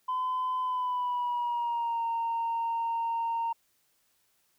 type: tone with pitch glide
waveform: sine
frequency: 1017 to 921.9 Hz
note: C6 to A#5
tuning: -50 to -19 cents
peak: -26 dBFS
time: 0.08-3.53 s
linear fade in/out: 10 ms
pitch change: -169 cents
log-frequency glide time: 0.61-2.04 s
effects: tanh soft clip ceiling -25 dBFS + white hiss -71 dBFS RMS until 4.58 s